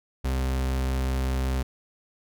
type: tone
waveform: 40% pulse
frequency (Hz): 65.2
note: C2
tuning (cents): -5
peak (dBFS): -23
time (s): 0.24-1.63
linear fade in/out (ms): 10
effects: none